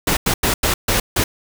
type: noise bursts at uneven times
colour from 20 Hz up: pink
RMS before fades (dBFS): -17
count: 6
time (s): 0.07-0.17 / 0.26-0.34 / 0.43-0.54 / 0.63-0.74 / 0.88-1 / 1.16-1.24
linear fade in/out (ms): 5
effects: none